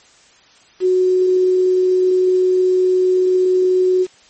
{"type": "tone with quantisation", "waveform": "sine", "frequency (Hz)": 368.7, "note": "F#4", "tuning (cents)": -6, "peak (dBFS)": -11, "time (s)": [0.8, 4.07], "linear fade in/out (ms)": 50, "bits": 6, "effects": ["white hiss -49 dBFS RMS until 4.29 s", "MP3 32 kbps"]}